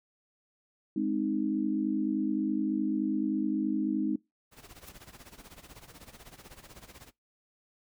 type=chord; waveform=sine; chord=Ab major; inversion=none; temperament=equal; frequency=207.7 / 261.6 / 311.1 Hz; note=Ab3 / C4 / Eb4; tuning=0 / 0 / 0 cents; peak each=-32 / -32 / -30 dBFS; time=0.96-4.16 s; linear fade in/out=5 ms
type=noise with tremolo; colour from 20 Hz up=pink; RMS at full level=-48 dBFS; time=4.51-7.12 s; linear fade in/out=50 ms; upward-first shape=sine; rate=16 Hz; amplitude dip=80%
type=noise with exponential growth; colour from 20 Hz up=white; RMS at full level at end=-43 dBFS; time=4.8-4.89 s; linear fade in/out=2 ms; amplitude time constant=19 ms
effects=noise-tail reverb RT60 0.2 s tail -23 dB re dry